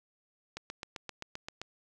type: click train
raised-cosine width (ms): 0.2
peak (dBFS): -22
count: 9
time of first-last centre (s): 0.57-1.616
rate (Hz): 7.65
effects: none